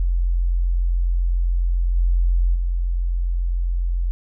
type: tone with level steps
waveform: sine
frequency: 43.65 Hz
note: F1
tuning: in tune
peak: -16 / -14 / -18 dBFS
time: 0-4.11 s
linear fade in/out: 0 ms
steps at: 1.95 / 2.54 s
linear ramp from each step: 20 ms
effects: none